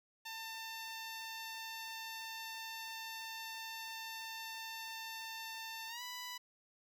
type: tone with pitch glide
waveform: 10% pulse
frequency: 897 to 989.6 Hz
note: A5 to B5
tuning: +33 to +3 cents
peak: -35 dBFS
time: 0.25-6.38 s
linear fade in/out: 10 ms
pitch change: +170 cents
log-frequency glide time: 5.88-6.02 s
effects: none